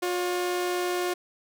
sawtooth tone pair together, 357.1 / 566.3 Hz, F4 / C#5, +39 / +37 cents, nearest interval minor sixth, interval 798 cents, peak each -22 / -34 dBFS, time 0.02-1.14 s, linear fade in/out 10 ms, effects none

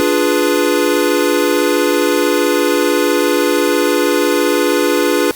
square chord, D diminished seventh, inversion none, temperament equal, 293.7 / 349.2 / 415.3 / 493.9 Hz, D4 / F4 / Ab4 / Cb5, 0 / 0 / 0 / 0 cents, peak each -18 dBFS, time 0-5.31 s, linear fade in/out 0 ms, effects white hiss -33 dBFS RMS until 5.35 s + Opus 48 kbps

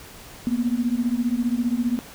sine beating tone pair, 233.1 / 248.1 Hz, A#3 / B3, 0 / +8 cents, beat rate 15 Hz, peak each -23 dBFS, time 0.47-1.99 s, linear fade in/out 0 ms, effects pink hiss -43 dBFS RMS until 2.14 s

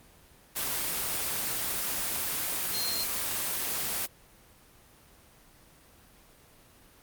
sine tone in noise, 4186 Hz, C8, in tune, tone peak -31 dBFS, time 2.73-3.05 s, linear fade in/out 20 ms, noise white, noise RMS -31 dBFS, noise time 0.55-4.07 s, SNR -3 dB, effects pink hiss -57 dBFS RMS until 7.02 s + Opus 24 kbps

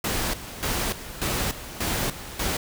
pink noise with tremolo, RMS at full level -26 dBFS, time 0.04-2.57 s, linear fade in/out 5 ms, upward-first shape square, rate 1.7 Hz, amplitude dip 75%, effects none

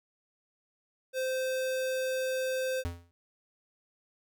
square tone, 519 Hz, C5, 14 cents flat, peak -30 dBFS, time 1.13-2.84 s, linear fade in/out 50 ms
square tone with exponential decay, 86 Hz, F2, 26 cents flat, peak -29 dBFS, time 2.85-3.11 s, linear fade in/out 0 ms, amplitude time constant 56 ms
effects none

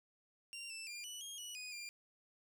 20% pulse tone with pitch steps, 2771 / 2654 / 2398 / 2961 / 3248 / 2939 / 2485 / 2393 Hz, F7 / E7 / D7 / F#7 / G#7 / F#7 / D#7 / D7, -14 / +11 / +36 / +1 / -39 / -12 / -3 / +32 cents, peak -40 dBFS, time 0.53-1.89 s, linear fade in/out 0 ms, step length 170 ms, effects none

